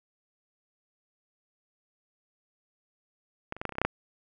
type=clicks; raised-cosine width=0.5 ms; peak=-18 / -28 / -18 / -14 / -22 / -25 / -30 / -12 / -9 / -9 dBFS; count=10; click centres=3.524 / 3.566 / 3.615 / 3.653 / 3.693 / 3.723 / 3.754 / 3.784 / 3.816 / 3.85 s; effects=none